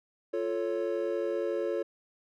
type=chord; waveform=triangle; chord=F augmented; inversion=none; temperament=equal; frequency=349.2 / 440 / 554.4 Hz; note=F4 / A4 / C#5; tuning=0 / 0 / 0 cents; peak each=-31 dBFS; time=0.33-1.83 s; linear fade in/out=10 ms; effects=none